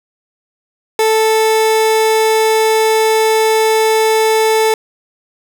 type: tone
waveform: 30% pulse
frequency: 440 Hz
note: A4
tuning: in tune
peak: -7 dBFS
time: 0.99-4.74 s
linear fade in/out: 2 ms
effects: none